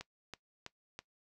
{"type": "click train", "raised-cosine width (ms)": 0.2, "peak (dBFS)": -26, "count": 4, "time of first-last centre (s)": [0.01, 0.99], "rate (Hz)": 3.06, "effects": ["noise-tail reverb RT60 0.1 s tail -19 dB re dry"]}